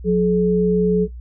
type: tone pair together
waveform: sine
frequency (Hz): 180.81 / 427.2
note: F#3 / G#4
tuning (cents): -40 / +49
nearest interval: octave + minor third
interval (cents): 1489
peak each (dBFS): -16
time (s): 0.04-1.08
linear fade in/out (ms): 50
effects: noise-tail reverb RT60 0.1 s tail -18 dB re dry + added 60 Hz sine -31 dBFS peak until 1.2 s